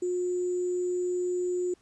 sine tone with sample-and-hold, 359.4 Hz, F4, 50 cents sharp, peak -26 dBFS, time 0.02-1.74 s, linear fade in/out 5 ms, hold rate 7350 Hz, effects pink hiss -65 dBFS RMS until 1.81 s + resampled to 22050 Hz

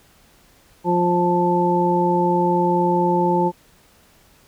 harmonic tone, 175.9 Hz, F3, 13 cents sharp, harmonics 1 / 2 / 3 / 5, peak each -21 / -20 / -25 / -19 dBFS, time 0.84-3.52 s, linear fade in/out 50 ms, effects pink hiss -54 dBFS RMS until 4.47 s

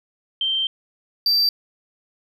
sine / triangle tone pair in turn, 3136 / 4673 Hz, G7 / D8, 0 / -9 cents, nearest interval perfect fifth, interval 691 cents, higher second, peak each -19 / -14 dBFS, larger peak second, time 0.41-0.67 / 1.26-1.49 s, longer first, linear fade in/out 2 ms, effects none

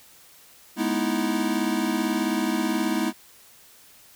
square chord, E major seventh, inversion first, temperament equal with one note detuned, 211.8 / 246.9 / 311.1 / 329.6 Hz, G#3 / B3 / D#4 / E4, +34 / 0 / 0 / 0 cents, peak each -29 dBFS, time 0.76-3.13 s, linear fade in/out 50 ms, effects white hiss -52 dBFS RMS until 4.15 s

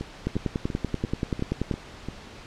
two click trains, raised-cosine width 3 ms, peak -12 / -18 dBFS, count 16 / 7, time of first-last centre 0.27-1.712 / 0.01-2.086 s, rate 10.4 / 2.89 Hz, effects pink hiss -44 dBFS RMS until 2.46 s + low-pass 5000 Hz 12 dB/octave

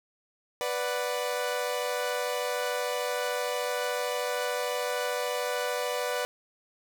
sawtooth chord, B minor, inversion none, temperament equal, 493.9 / 587.3 / 740 Hz, B4 / D5 / F#5, 0 / 0 / 0 cents, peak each -27 / -29 / -33 dBFS, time 0.61-6.25 s, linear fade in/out 0 ms, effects none

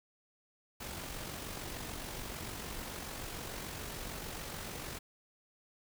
pink noise with amplitude modulation, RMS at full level -41 dBFS, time 0.8-4.99 s, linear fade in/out 10 ms, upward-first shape sine, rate 46.8 Hz, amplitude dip 40%, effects none

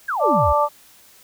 sine exponential sweep, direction down, 1710 to 56.5 Hz, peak -20 dBFS, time 0.08-0.53 s, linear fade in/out 10 ms
harmonic tone, 293.7 Hz, D4, in tune, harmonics 2 / 3 / 4, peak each -19 / -19 / -19 dBFS, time 0.19-0.69 s, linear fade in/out 50 ms
effects white hiss -50 dBFS RMS until 1.23 s

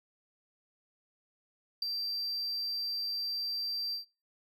triangle tone with ADSR envelope, 4699 Hz, D8, in tune, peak -23 dBFS, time 1.82-4.05 s, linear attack 6 ms, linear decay 4 ms, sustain -8 dB, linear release 120 ms, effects noise-tail reverb RT60 0.3 s tail -21 dB re dry + tanh soft clip ceiling -24 dBFS

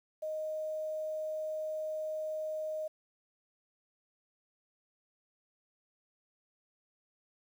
sine tone with quantisation, 622.3 Hz, D#5, in tune, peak -34 dBFS, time 0.22-2.88 s, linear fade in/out 10 ms, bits 10, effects none

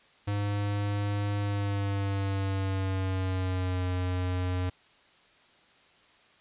square tone with pitch glide, 102.1 to 90.96 Hz, G#2 to F#2, -29 to -29 cents, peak -28 dBFS, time 0.27-4.7 s, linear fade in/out 10 ms, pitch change -200 cents, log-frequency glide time 1.39-3.86 s, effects white hiss -60 dBFS RMS until 6.4 s + resampled to 8000 Hz

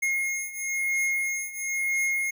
square beating tone pair, 2149 / 2150 Hz, C7 / C7, +46 / +47 cents, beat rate 1 Hz, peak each -31 / -28 dBFS, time 0.02-2.31 s, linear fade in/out 10 ms, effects none

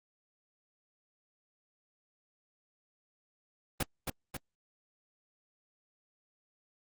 pink noise with echo, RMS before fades -30 dBFS, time 3.8-3.83 s, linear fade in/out 5 ms, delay 270 ms, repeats 2, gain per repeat -4 dB, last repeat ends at 4.37 s, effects Opus 32 kbps

